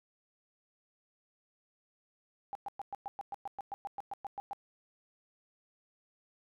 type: tone bursts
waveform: sine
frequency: 801 Hz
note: G5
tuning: 37 cents sharp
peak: -36 dBFS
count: 16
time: 2.53-4.532 s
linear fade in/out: 0 ms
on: 22 ms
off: 110 ms
effects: none